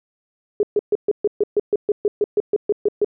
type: tone bursts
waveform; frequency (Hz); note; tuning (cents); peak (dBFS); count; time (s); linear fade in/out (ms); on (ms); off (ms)
sine; 414.6; G#4; -3; -13; 16; 0.6-3.046; 2; 31; 130
effects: none